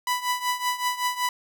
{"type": "tone with tremolo", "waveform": "sawtooth", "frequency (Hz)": 991, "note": "B5", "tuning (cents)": 6, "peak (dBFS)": -17, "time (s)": [0.07, 1.29], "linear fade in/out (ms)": 2, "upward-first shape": "triangle", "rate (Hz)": 5.3, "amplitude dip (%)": 85, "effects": []}